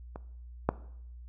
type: clicks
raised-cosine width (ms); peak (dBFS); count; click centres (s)
1; -26 / -10; 2; 0.159 / 0.69
effects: noise-tail reverb RT60 0.7 s tail -18 dB re dry + added 60 Hz sine -44 dBFS peak until 1.28 s